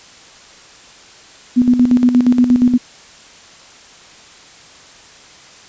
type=tone with tremolo; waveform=sine; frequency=246.9 Hz; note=B3; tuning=in tune; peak=-6 dBFS; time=1.56-2.78 s; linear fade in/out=20 ms; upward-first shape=square; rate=8.5 Hz; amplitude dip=60%; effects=white hiss -41 dBFS RMS until 5.68 s + resampled to 16000 Hz